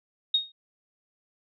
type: tone with exponential decay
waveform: sine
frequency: 3729 Hz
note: A#7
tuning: in tune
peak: -17 dBFS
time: 0.34-0.52 s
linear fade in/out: 5 ms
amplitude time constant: 39 ms
effects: none